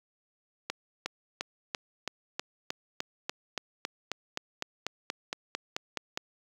accelerating click train, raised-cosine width 0.2 ms, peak -14 dBFS, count 21, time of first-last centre 0.7-6.174 s, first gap 360 ms, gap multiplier 0.97, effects high-pass 200 Hz 12 dB/octave + 8-bit

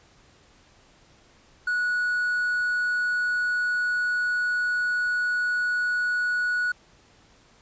sine tone with hard clipping, 1465 Hz, F#6, 18 cents flat, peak -23 dBFS, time 1.67-6.72 s, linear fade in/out 5 ms, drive 2 dB, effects pink hiss -57 dBFS RMS until 7.61 s + resampled to 16000 Hz

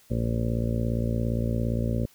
harmonic tone, 57.4 Hz, A#1, 26 cents flat, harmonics 1 / 2 / 3 / 4 / 5 / 6 / 7 / 8 / 9 / 10, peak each -30 / -27 / -36 / -30 / -39 / -41 / -39 / -43 / -37 / -39 dBFS, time 0.1-2.06 s, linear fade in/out 10 ms, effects white hiss -58 dBFS RMS until 2.14 s

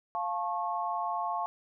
sine chord, F augmented, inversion none, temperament just, 698.5 / 873.1 / 1091.3 Hz, F5 / A5 / C#6, 0 / -14 / -27 cents, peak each -34 dBFS, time 0.15-1.46 s, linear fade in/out 0 ms, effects none

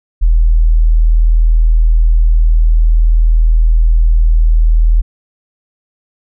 sine tone, 40.27 Hz, E1, 40 cents flat, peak -5 dBFS, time 0.21-5.02 s, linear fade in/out 20 ms, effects none

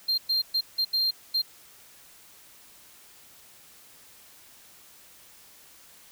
triangle tone bursts at uneven times, 4186 Hz, C8, in tune, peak -21 dBFS, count 6, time 0.08-0.18 / 0.29-0.42 / 0.54-0.61 / 0.78-0.85 / 0.93-1.11 / 1.34-1.42 s, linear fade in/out 10 ms, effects white hiss -53 dBFS RMS until 6.11 s

